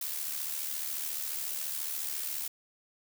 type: noise with amplitude modulation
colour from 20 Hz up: blue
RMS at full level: -33 dBFS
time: 0.01-2.48 s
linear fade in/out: 5 ms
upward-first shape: sine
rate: 74.3 Hz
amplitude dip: 55%
effects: none